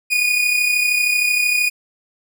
40% pulse tone pair together, 2431 / 2464 Hz, D#7 / D#7, -41 / -17 cents, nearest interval unison, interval 24 cents, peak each -22 / -15 dBFS, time 0.1-1.7 s, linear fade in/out 20 ms, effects none

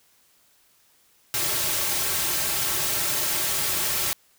white noise with comb filter, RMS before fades -25 dBFS, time 1.34-4.13 s, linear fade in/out 0 ms, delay 4.1 ms, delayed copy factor -0.7, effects white hiss -61 dBFS RMS until 4.38 s

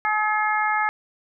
harmonic tone, 426.2 Hz, G#4, 45 cents sharp, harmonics 2 / 3 / 4 / 5, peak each -23 / -25 / -26 / -27 dBFS, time 0.05-0.89 s, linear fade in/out 0 ms, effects none

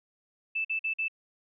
sine tone bursts, 2637 Hz, E7, in tune, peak -27 dBFS, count 4, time 0.55-1.083 s, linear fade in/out 10 ms, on 98 ms, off 47 ms, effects none

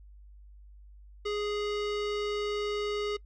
square tone with low-pass filter, 415.3 Hz, G#4, in tune, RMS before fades -32 dBFS, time 1.25-3.17 s, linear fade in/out 10 ms, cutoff 4200 Hz, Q 1.5, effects noise-tail reverb RT60 0.1 s tail -24 dB re dry + added 50 Hz sine -49 dBFS peak until 3.25 s

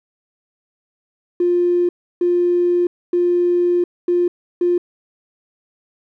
triangle tone bursts at uneven times, 351.8 Hz, F4, 13 cents sharp, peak -9 dBFS, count 5, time 1.4-1.89 / 2.21-2.87 / 3.13-3.84 / 4.08-4.28 / 4.61-4.78 s, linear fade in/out 5 ms, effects tanh soft clip ceiling -11 dBFS

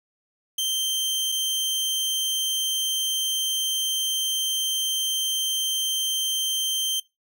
sawtooth tone pair in turn, 3136 / 3136 Hz, G7 / G7, 0 / 0 cents, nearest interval unison, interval 0 cents, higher neither, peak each -20 dBFS, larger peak neither, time 0.58-1.32 / 1.32-7 s, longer second, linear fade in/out 5 ms, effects noise-tail reverb RT60 0.2 s tail -20 dB re dry

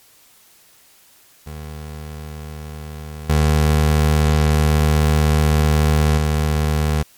25% pulse tone with level steps, 76.2 Hz, D#2, 36 cents flat, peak -26 / -9 / -12 dBFS, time 1.46-7.03 s, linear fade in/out 10 ms, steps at 3.29 / 6.17 s, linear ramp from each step 10 ms, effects white hiss -51 dBFS RMS until 7.17 s + MP3 96 kbps

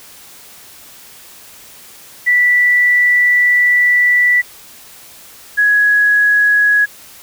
sine tone pair in turn, 1965 / 1672 Hz, B6 / G#6, -9 / +11 cents, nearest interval minor third, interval 280 cents, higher first, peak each -8 dBFS, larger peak neither, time 2.26-4.42 / 5.57-6.86 s, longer first, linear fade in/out 20 ms, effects white hiss -39 dBFS RMS until 7.22 s

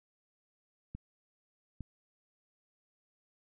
clicks, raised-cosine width 5 ms, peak -29 dBFS, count 2, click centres 0.95 / 1.807 s, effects none

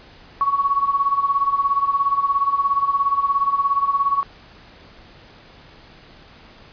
sine tone with tremolo, 1117 Hz, C#6, 13 cents sharp, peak -13 dBFS, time 0.41-4.23 s, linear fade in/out 0 ms, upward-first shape sine, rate 17 Hz, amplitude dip 75%, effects pink hiss -46 dBFS RMS until 6.72 s + resampled to 11025 Hz

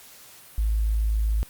sine tone, 53.9 Hz, A1, 35 cents flat, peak -20 dBFS, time 0.58-1.43 s, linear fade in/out 0 ms, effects white hiss -48 dBFS RMS until 1.49 s + Opus 48 kbps

